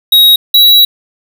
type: tone pair in turn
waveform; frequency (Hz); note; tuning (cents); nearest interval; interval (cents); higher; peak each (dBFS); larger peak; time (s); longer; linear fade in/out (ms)
square; 3800 / 3898; A#7 / B7; +33 / -23; unison; 44; second; -3; neither; 0.12-0.36 / 0.54-0.85; second; 5
effects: none